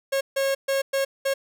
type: tone bursts at uneven times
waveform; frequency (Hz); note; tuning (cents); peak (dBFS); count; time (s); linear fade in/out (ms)
45% pulse; 545; C#5; -29; -21; 5; 0.12-0.21 / 0.36-0.55 / 0.68-0.82 / 0.93-1.05 / 1.25-1.34; 10
effects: none